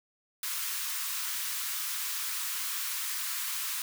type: high-pass noise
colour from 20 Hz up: white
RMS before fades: -34 dBFS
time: 0.43-3.82 s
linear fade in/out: 2 ms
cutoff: 1000 Hz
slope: 48 dB/octave
effects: none